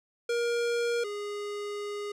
square tone pair in turn, 472.7 / 411.7 Hz, A#4 / G#4, +24 / -15 cents, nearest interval major second, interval 239 cents, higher first, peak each -27 / -34 dBFS, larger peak first, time 0.29-1.04 / 1.04-2.12 s, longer second, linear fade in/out 5 ms, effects low-pass 8000 Hz 12 dB/octave

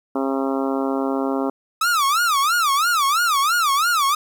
harmonic tone, 135.3 Hz, C#3, 42 cents flat, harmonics 2 / 3 / 4 / 5 / 6 / 7 / 8 / 9 / 10, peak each -22 / -26 / -28 / -30 / -32 / -33 / -34 / -35 / -36 dBFS, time 0.15-1.5 s, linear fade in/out 5 ms
45% pulse tone with vibrato, 1252 Hz, D#6, 10 cents sharp, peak -16 dBFS, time 1.81-4.15 s, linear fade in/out 5 ms, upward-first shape sine, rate 3 Hz, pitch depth 240 cents each way
effects 9-bit

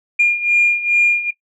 sine beating tone pair, 2411 / 2413.4 Hz, D7 / D7, +45 / +47 cents, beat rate 2.4 Hz, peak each -16 / -12 dBFS, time 0.19-1.31 s, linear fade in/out 10 ms, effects noise-tail reverb RT60 0.1 s tail -17 dB re dry + tanh soft clip ceiling -5 dBFS

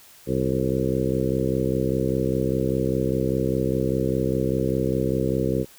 harmonic tone with a mistuned harmonic, 65 Hz, C2, 11 cents flat, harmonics 1 / 2 / 3 / 4 / 5 / 6 / 7 / 8, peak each -33 / -27 / -28 / -30 / -28 / -28 / -28 / -31 dBFS, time 0.26-5.66 s, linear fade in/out 50 ms, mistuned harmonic 8, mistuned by +38 cents, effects white hiss -50 dBFS RMS until 5.78 s

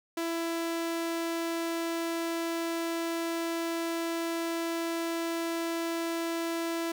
sawtooth tone, 333.3 Hz, E4, 19 cents sharp, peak -26 dBFS, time 0.17-6.92 s, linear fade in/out 5 ms, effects none

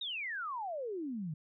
sine exponential sweep, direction down, 3837 to 145.9 Hz, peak -36 dBFS, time 0.01-1.34 s, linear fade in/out 5 ms, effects none

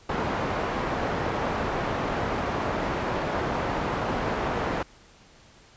white low-pass noise, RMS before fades -28 dBFS, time 0.09-4.83 s, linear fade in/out 5 ms, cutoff 990 Hz, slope 12 dB/octave, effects pink hiss -54 dBFS RMS until 5.76 s + resampled to 16000 Hz

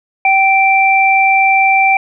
sine tone pair together, 773.5 / 2349 Hz, G5 / D7, -23 / 0 cents, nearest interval octave + perfect fifth, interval 1923 cents, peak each -10 dBFS, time 0.25-1.97 s, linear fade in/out 2 ms, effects none

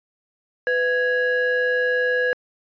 triangle ring-modulated tone, 581 Hz, D5, 19 cents flat, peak -13 dBFS, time 0.67-2.33 s, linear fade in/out 0 ms, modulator 1080 Hz, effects resampled to 11025 Hz

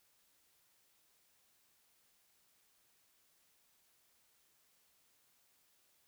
silence, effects white hiss -73 dBFS RMS until 6.07 s

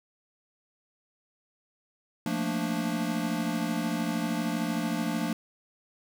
square chord, Bb major seventh, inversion second, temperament equal, 174.61 / 220 / 233.1 / 293.7 Hz, F3 / A3 / Bb3 / D4, 0 / 0 / 0 / 0 cents, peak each -34 dBFS, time 2.26-5.33 s, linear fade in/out 2 ms, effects none

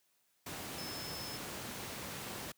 sine tone in noise, 5230 Hz, E8, 15 cents flat, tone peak -45 dBFS, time 0.78-1.37 s, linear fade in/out 5 ms, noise pink, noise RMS -43 dBFS, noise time 0.46-2.52 s, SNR -5 dB, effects white hiss -75 dBFS RMS until 2.57 s + high-pass 100 Hz 12 dB/octave

